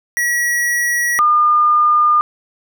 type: tone pair in turn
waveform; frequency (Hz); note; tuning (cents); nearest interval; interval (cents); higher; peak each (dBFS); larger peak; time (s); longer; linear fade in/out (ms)
square / sine; 1922 / 1210.8; B6 / D#6; -48 / -48; minor sixth; 800; first; -15 / -9; second; 0.17-1.19 / 1.19-2.21; neither; 0
effects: none